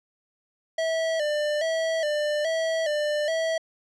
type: tone with vibrato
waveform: square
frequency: 622.3 Hz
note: D#5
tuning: in tune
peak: -24 dBFS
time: 0.78-3.58 s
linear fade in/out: 5 ms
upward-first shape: square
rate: 1.2 Hz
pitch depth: 75 cents each way
effects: low-pass 6000 Hz 12 dB/octave